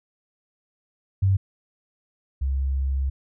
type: tone pair in turn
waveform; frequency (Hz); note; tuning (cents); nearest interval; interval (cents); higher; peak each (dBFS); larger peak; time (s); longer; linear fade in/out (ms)
sine; 96.6 / 67.37; G2 / C#2; -25 / -49; tritone; 624; first; -16 / -21; first; 1.22-1.37 / 2.41-3.1; second; 10
effects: none